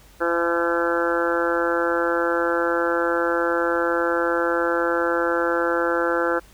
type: harmonic tone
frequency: 170 Hz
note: F3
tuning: 46 cents flat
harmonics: 2 / 3 / 4 / 5 / 6 / 7 / 8 / 9 / 10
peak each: -25 / -23 / -33 / -31 / -33 / -34 / -26 / -28 / -34 dBFS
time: 0.2-6.4 s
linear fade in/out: 20 ms
effects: added 50 Hz sine -49 dBFS peak until 6.53 s + pink hiss -52 dBFS RMS until 6.53 s